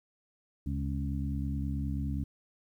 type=harmonic tone with a mistuned harmonic; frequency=69.5 Hz; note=C#2; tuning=5 cents sharp; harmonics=1 / 2 / 3 / 4; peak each=-33 / -36 / -38 / -39 dBFS; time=0.66-2.24 s; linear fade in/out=5 ms; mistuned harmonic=1; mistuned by=+96 cents; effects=11-bit